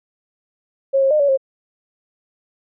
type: tone with pitch steps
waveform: sine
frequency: 543 / 539 / 608 / 567 / 536 Hz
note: C#5 / C#5 / D#5 / C#5 / C5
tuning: -36 / -49 / -40 / +39 / +42 cents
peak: -12 dBFS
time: 0.93-1.375 s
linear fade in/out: 20 ms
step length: 89 ms
effects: none